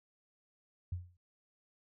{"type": "tone with exponential decay", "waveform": "sine", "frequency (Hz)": 88.9, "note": "F2", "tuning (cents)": 31, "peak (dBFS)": -32, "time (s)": [0.92, 1.17], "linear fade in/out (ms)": 5, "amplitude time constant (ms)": 54, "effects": []}